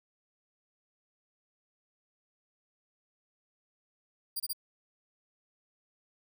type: tone bursts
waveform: 5% pulse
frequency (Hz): 4785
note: D8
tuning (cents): +32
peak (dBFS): -25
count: 3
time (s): 4.36-4.532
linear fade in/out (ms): 10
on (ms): 40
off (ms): 26
effects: none